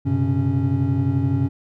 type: tone cluster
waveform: triangle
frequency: 96.8 / 125.3 / 136.9 / 276.5 Hz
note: G2 / B2 / C#3 / C#4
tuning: -21 / +25 / -21 / -4 cents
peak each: -21 dBFS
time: 0.05-1.49 s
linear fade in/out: 20 ms
effects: none